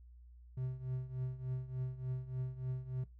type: tone with tremolo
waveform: triangle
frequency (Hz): 128.5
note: C3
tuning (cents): -31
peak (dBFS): -32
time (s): 0.57-3.04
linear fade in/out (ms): 5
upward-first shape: triangle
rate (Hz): 3.4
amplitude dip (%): 85
effects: noise-tail reverb RT60 0.2 s tail -18 dB re dry + added 60 Hz sine -54 dBFS peak until 3.19 s